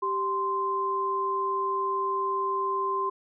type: tone pair together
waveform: sine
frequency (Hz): 390 / 1041.2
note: G4 / C6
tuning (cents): -9 / -9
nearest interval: octave + perfect fourth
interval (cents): 1700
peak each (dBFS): -31 / -26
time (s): 0.02-3.1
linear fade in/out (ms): 10
effects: none